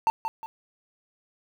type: tone with echo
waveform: triangle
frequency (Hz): 896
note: A5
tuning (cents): +31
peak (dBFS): -16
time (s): 0.07-0.1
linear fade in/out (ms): 0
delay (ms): 180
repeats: 2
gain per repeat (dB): -8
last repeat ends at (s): 0.46
effects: 9-bit